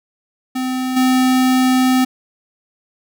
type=tone with level steps; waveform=square; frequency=257 Hz; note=C4; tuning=31 cents flat; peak=-19 / -12 dBFS; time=0.55-2.05 s; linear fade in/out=10 ms; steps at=0.96 s; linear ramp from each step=10 ms; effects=none